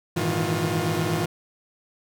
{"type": "tone cluster", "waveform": "sawtooth", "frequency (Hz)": [101.1, 115.5, 156.3, 164.5, 355], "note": ["G#2", "A#2", "D#3", "E3", "F4"], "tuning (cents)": [-46, -16, 8, -3, 28], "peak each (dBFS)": [-27, -29, -24, -24, -24], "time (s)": [0.16, 1.26], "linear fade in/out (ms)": 10, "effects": []}